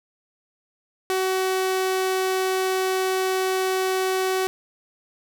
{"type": "tone", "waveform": "sawtooth", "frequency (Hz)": 376.4, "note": "F#4", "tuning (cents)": 30, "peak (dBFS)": -17, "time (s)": [1.1, 4.47], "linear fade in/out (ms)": 0, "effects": []}